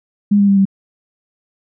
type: tone with pitch steps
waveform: sine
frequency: 204.3 / 201 / 197.8 / 194.62 Hz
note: G#3 / G3 / G3 / G3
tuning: -28 / +44 / +16 / -12 cents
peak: -8 dBFS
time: 0.31-0.654 s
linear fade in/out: 10 ms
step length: 86 ms
effects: none